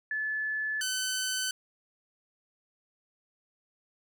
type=tone pair in turn; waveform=sine / 10% pulse; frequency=1730 / 1517.8 Hz; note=A6 / F#6; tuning=-30 / +44 cents; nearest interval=major second; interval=226 cents; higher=first; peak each=-29 / -21 dBFS; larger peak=second; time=0.11-0.81 / 0.81-1.51 s; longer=neither; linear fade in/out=2 ms; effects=none